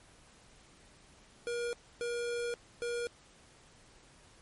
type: tone bursts at uneven times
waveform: square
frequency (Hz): 476.2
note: A#4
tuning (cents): +37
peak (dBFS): -34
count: 3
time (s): 1.47-1.73 / 2.01-2.54 / 2.82-3.07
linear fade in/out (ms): 0
effects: pink hiss -60 dBFS RMS until 4.41 s + MP3 48 kbps